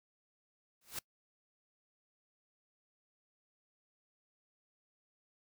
white noise with exponential growth, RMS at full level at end -36 dBFS, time 0.81-0.99 s, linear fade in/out 5 ms, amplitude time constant 37 ms, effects noise-tail reverb RT60 0.1 s tail -24 dB re dry

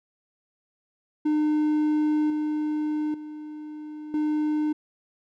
triangle tone with level steps, 303.4 Hz, D#4, 44 cents flat, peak -18 / -22 / -33 / -20 dBFS, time 1.25-4.73 s, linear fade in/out 10 ms, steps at 2.3 / 3.14 / 4.14 s, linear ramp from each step 2 ms, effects none

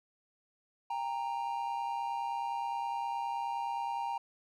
triangle tone pair together, 799 / 928.6 Hz, G5 / A#5, +33 / -7 cents, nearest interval minor third, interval 260 cents, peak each -35 / -33 dBFS, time 0.9-4.18 s, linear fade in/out 5 ms, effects none

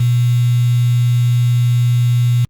sine tone with quantisation, 121.4 Hz, B2, 29 cents flat, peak -10 dBFS, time 0-2.45 s, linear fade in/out 5 ms, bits 5, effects Opus 48 kbps

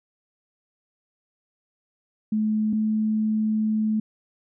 sine tone pair in turn, 215.3 / 216.5 Hz, A3 / A3, -37 / -28 cents, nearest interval unison, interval 9 cents, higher second, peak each -20 / -20 dBFS, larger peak neither, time 2.32-2.73 / 2.73-4 s, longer second, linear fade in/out 5 ms, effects none

